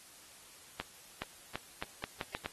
accelerating click train, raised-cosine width 0.3 ms, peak -20 dBFS, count 8, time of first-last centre 0.8-2.46 s, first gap 420 ms, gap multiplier 0.8, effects white hiss -56 dBFS RMS until 2.52 s + AAC 32 kbps

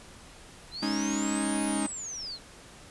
sine linear two-way sweep, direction up then down, 3951 to 9956 to 3951 Hz, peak -35 dBFS, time 0.71-2.39 s, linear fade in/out 50 ms, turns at 1.65 s
45% pulse chord, Ab suspended fourth, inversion none, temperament equal, 207.7 / 277.2 / 311.1 Hz, Ab3 / Db4 / Eb4, 0 / 0 / 0 cents, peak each -32 dBFS, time 0.82-1.87 s, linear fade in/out 10 ms
effects pink hiss -50 dBFS RMS until 2.9 s + resampled to 24000 Hz

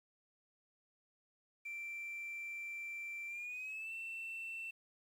sine tone with pitch glide, 2349 to 2683 Hz, D7 to E7, 0 to +30 cents, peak -40 dBFS, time 1.65-4.71 s, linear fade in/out 10 ms, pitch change +230 cents, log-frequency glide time 3.27-3.93 s, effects tanh soft clip ceiling -40 dBFS + 11-bit

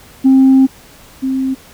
sine tone pair in turn, 265.3 / 264.2 Hz, C4 / C4, +24 / +17 cents, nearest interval unison, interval 7 cents, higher first, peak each -3 / -13 dBFS, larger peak first, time 0.24-0.67 / 1.22-1.55 s, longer first, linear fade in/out 20 ms, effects tanh soft clip ceiling -2 dBFS + pink hiss -41 dBFS RMS until 1.73 s

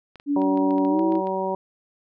clicks, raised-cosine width 0.3 ms, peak -28 dBFS, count 11, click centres 0.157 / 0.199 / 0.418 / 0.574 / 0.708 / 0.782 / 0.85 / 0.993 / 1.122 / 1.154 / 1.271 s
sine tone with pitch glide, 286.4 to 325.2 Hz, D4 to E4, -43 to -23 cents, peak -19 dBFS, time 0.26-1.22 s, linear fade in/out 50 ms, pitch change +220 cents, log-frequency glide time 0.88-1.02 s
harmonic tone, 190 Hz, F#3, 46 cents sharp, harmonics 1 / 2 / 3 / 4 / 5, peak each -32 / -28 / -28 / -32 / -28 dBFS, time 0.36-1.55 s, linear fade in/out 2 ms
effects none

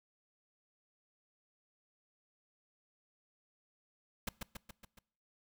pink noise with echo, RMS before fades -37 dBFS, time 4.27-4.29 s, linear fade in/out 5 ms, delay 140 ms, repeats 5, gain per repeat -4 dB, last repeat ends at 4.99 s, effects noise-tail reverb RT60 0.6 s tail -23 dB re dry

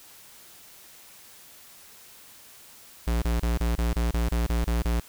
square tone bursts, 58.27 Hz, A#1, in tune, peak -23 dBFS, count 11, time 3.07-5 s, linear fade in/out 5 ms, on 150 ms, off 28 ms, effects white hiss -50 dBFS RMS until 5.08 s

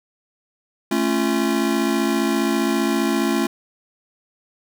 square chord, A augmented, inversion none, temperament just, 220 / 275 / 343.8 Hz, A3 / C#4 / E#4, 0 / -14 / -27 cents, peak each -23 dBFS, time 0.91-3.47 s, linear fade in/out 5 ms, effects none

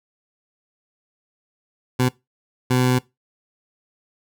20% pulse tone bursts at uneven times, 126.5 Hz, B2, 42 cents sharp, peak -11 dBFS, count 2, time 1.99-2.09 / 2.7-2.99 s, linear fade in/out 10 ms, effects noise-tail reverb RT60 0.2 s tail -20 dB re dry

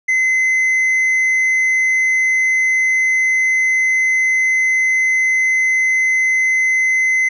sine tone with tanh clipping, 2049 Hz, C7, 37 cents flat, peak -13 dBFS, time 0.08-7.29 s, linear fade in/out 10 ms, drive 4 dB, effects none

